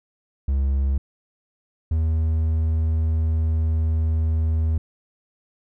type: tone pair in turn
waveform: triangle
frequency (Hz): 68.3 / 79.86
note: C#2 / D#2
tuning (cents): -25 / +46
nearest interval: minor third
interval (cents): 271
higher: second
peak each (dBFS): -16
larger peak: neither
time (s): 0.48-0.98 / 1.91-4.78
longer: second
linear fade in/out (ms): 5
effects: none